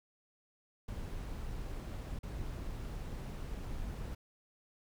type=noise with dropouts; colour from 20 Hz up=brown; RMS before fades=-41 dBFS; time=0.88-4.15 s; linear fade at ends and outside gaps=5 ms; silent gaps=2.19-2.231 s; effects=none